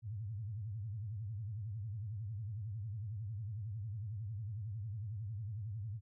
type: tone with vibrato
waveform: sine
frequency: 106 Hz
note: G#2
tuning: 36 cents sharp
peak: -39 dBFS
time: 0.02-6.01 s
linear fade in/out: 50 ms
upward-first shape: triangle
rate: 11 Hz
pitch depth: 230 cents each way
effects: none